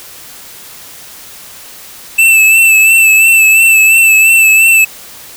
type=tone with vibrato; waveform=square; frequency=2644 Hz; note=E7; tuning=5 cents sharp; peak=-4 dBFS; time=2.18-4.85 s; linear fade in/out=10 ms; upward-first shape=sine; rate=2.9 Hz; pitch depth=34 cents each way; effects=white hiss -32 dBFS RMS until 5.36 s